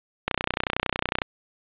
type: click train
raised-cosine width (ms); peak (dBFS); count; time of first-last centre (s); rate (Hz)
0.3; -6; 30; 0.28-1.219; 30.9
effects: resampled to 8000 Hz + 8-bit